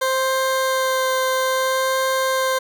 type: tone with vibrato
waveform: 20% pulse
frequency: 523 Hz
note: C5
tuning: 1 cent flat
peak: -13 dBFS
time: 0.01-2.59 s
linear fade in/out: 10 ms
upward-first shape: sine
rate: 0.6 Hz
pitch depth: 10 cents each way
effects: 8-bit